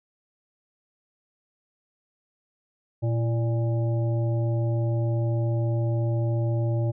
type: harmonic tone with a mistuned harmonic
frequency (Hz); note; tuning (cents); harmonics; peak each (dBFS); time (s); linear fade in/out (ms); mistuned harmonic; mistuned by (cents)
117.1; A#2; +8; 1 / 3 / 5 / 7; -22 / -33 / -34 / -43; 3.02-6.92; 20; 3; -67
effects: none